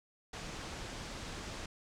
pink low-pass noise, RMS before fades -44 dBFS, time 0.33-1.66 s, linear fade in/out 5 ms, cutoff 7500 Hz, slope 24 dB/octave, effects none

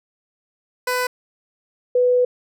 15% pulse / sine tone pair in turn, 499.8 / 495.8 Hz, B4 / B4, +21 / +7 cents, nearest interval unison, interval 14 cents, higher first, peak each -13 dBFS, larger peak neither, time 0.87-1.07 / 1.95-2.25 s, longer second, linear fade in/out 5 ms, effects none

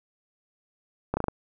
slowing click train, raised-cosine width 1 ms, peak -12 dBFS, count 5, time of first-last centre 1.14-1.283 s, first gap 30 ms, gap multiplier 1.12, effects none

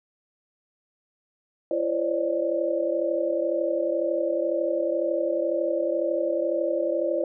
sine tone cluster, 339.7 / 525 / 567 / 599 Hz, F4 / C5 / C#5 / D5, -48 / +6 / +39 / +34 cents, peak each -28 dBFS, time 1.71-7.24 s, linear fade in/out 2 ms, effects none

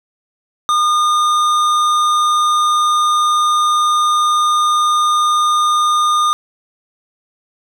sine tone with tanh clipping, 1217 Hz, D#6, 39 cents flat, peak -13 dBFS, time 0.69-6.33 s, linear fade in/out 0 ms, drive 14 dB, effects none

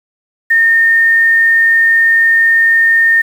sine tone with quantisation, 1826 Hz, A#6, 36 cents flat, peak -6 dBFS, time 0.5-3.22 s, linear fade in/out 10 ms, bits 6, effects none

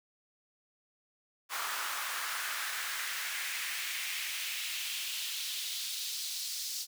pink noise with high-pass filter sweep, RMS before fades -37 dBFS, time 1.49-6.87 s, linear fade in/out 50 ms, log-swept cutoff 1100 to 4900 Hz, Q 2, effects none

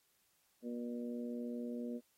harmonic tone, 120 Hz, B2, 49 cents flat, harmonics 2 / 3 / 4 / 5, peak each -40 / -49 / -47 / -52 dBFS, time 0.62-2.01 s, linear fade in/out 50 ms, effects white hiss -75 dBFS RMS until 2.17 s + AAC 48 kbps

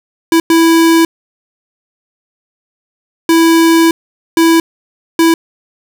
square tone bursts at uneven times, 329.6 Hz, E4, in tune, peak -6 dBFS, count 5, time 0.32-0.4 / 0.5-1.05 / 3.29-3.91 / 4.37-4.6 / 5.19-5.34 s, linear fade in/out 2 ms, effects none

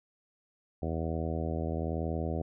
harmonic tone, 81 Hz, E2, 30 cents flat, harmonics 1 / 2 / 3 / 4 / 5 / 6 / 7 / 8 / 9, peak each -34 / -37 / -39 / -40 / -41 / -42 / -42 / -43 / -44 dBFS, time 0.82-2.42 s, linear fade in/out 5 ms, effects none

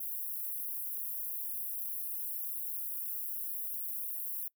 white high-pass noise, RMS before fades -38 dBFS, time 0-4.48 s, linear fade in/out 5 ms, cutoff 11000 Hz, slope 48 dB/octave, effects noise-tail reverb RT60 0.1 s tail -22 dB re dry

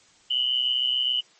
sine tone pair together, 2914 / 3041 Hz, F#7 / F#7, -27 / +47 cents, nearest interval minor second, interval 74 cents, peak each -24 dBFS, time 0.3-1.21 s, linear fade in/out 10 ms, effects white hiss -57 dBFS RMS until 1.39 s + MP3 32 kbps

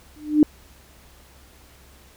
sine tone with exponential growth, 301.1 Hz, D4, 43 cents sharp, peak -7 dBFS, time 0.16-0.43 s, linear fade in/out 1 ms, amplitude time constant 58 ms, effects added 66 Hz sine -52 dBFS peak until 2.16 s + pink hiss -52 dBFS RMS until 2.16 s

